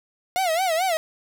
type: tone with vibrato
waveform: 45% pulse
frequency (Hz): 698.5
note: F5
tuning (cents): 0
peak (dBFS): -20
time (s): 0.36-0.97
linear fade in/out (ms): 0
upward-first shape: sine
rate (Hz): 4.6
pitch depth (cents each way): 170
effects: none